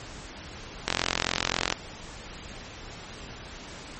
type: click train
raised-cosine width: 0.2 ms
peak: -5 dBFS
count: 38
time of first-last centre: 0.88-1.725 s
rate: 43.8 Hz
effects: pink hiss -42 dBFS RMS until 3.99 s + MP3 32 kbps